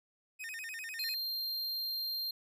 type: tone with vibrato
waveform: 45% pulse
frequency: 2146 Hz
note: C7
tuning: 43 cents sharp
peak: -40 dBFS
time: 0.39-1.15 s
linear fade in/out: 20 ms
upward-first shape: square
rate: 10 Hz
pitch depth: 280 cents each way
type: tone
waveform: square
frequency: 4186 Hz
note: C8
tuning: in tune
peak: -35 dBFS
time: 0.99-2.31 s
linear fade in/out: 5 ms
effects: none